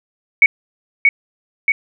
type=tone with echo; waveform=sine; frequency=2231 Hz; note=C#7; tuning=11 cents sharp; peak=-4 dBFS; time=0.42-0.46 s; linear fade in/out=2 ms; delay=630 ms; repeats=2; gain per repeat=-3 dB; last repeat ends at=1.72 s; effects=none